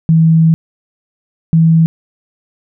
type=tone pair in turn; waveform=sine; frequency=162.1 / 163.01 Hz; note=E3 / E3; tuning=-29 / -19 cents; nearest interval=unison; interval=10 cents; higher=second; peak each=-5 dBFS; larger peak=neither; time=0.09-0.54 / 1.53-1.86 s; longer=first; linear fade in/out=0 ms; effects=none